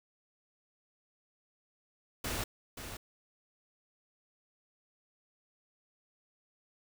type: noise with echo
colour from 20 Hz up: pink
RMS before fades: -36 dBFS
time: 2.24-2.44 s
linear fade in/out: 5 ms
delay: 530 ms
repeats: 1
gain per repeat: -8 dB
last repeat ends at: 2.97 s
effects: none